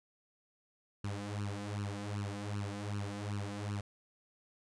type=tone with flanger; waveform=sawtooth; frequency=102.1 Hz; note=G#2; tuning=29 cents flat; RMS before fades=-39 dBFS; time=1.04-3.81 s; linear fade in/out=5 ms; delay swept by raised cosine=0.7 to 4 ms; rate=2.6 Hz; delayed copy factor=+0.9; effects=resampled to 22050 Hz